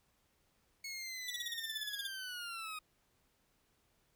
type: linear sweep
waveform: 20% pulse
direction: down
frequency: 2200 to 1242 Hz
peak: -37 dBFS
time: 0.84-2.79 s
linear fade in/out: 5 ms
type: tone bursts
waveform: 45% pulse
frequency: 3501 Hz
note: A7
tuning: 9 cents flat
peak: -38 dBFS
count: 14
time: 1.28-2.072 s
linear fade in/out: 5 ms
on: 25 ms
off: 34 ms
effects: pink hiss -75 dBFS RMS until 4.15 s